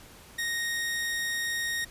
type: tone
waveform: sawtooth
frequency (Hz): 1864.7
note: A#6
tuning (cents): 0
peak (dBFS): -25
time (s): 0.38-1.85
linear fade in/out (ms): 10
effects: pink hiss -51 dBFS RMS until 1.9 s + resampled to 32000 Hz